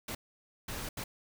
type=noise bursts at uneven times; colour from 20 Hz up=pink; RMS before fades=-39 dBFS; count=3; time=0.08-0.15 / 0.68-0.89 / 0.97-1.04 s; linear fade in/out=5 ms; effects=none